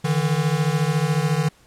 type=beating tone pair; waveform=square; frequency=146.83 / 160.83 Hz; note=D3 / E3; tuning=0 / -42 cents; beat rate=14 Hz; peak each=-22 dBFS; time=0.04-1.49 s; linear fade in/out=10 ms; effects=pink hiss -55 dBFS RMS until 1.66 s + low-pass 11000 Hz 12 dB/octave